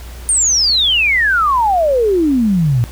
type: exponential sweep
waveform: sine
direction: down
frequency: 9060 to 113 Hz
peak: -10 dBFS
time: 0.29-2.84 s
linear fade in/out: 0 ms
effects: added 60 Hz sine -29 dBFS peak until 2.91 s + pink hiss -38 dBFS RMS until 2.91 s